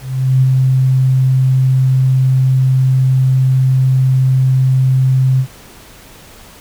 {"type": "tone with ADSR envelope", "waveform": "sine", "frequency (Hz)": 130.81, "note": "C3", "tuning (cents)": 0, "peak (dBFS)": -6, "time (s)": [0, 5.47], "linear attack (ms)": 420, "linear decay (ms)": 34, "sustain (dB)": -2, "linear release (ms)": 76, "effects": ["pink hiss -39 dBFS RMS until 6.6 s"]}